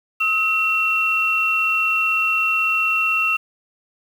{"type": "tone pair together", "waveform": "sine", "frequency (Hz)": [1283, 2719], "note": ["E6", "F7"], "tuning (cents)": [-47, -47], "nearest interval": "octave + minor second", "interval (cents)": 1300, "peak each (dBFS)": [-23, -17], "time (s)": [0.2, 3.37], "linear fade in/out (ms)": 10, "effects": ["7-bit"]}